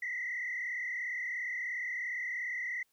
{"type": "tone with frequency modulation", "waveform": "sine", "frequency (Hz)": 1982, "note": "B6", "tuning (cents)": 6, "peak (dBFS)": -33, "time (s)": [0.02, 2.83], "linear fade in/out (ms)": 5, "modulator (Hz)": 37.1, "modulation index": 2.2, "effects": ["tanh soft clip ceiling -29 dBFS", "white hiss -75 dBFS RMS until 2.92 s"]}